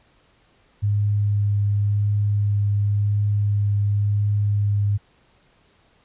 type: tone with vibrato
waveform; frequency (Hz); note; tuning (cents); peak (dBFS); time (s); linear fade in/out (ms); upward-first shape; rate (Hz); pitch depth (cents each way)
sine; 102.6; G#2; -21; -17; 0.82-4.98; 20; triangle; 0.93; 11
effects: pink hiss -59 dBFS RMS until 6.04 s + resampled to 8000 Hz